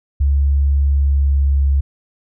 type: tone with pitch glide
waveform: sine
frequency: 70 to 69.2 Hz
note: C#2 to C#2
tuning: +18 to -2 cents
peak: -11 dBFS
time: 0.2-1.81 s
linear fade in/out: 10 ms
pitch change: -20 cents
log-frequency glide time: 0.86-1.69 s
effects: none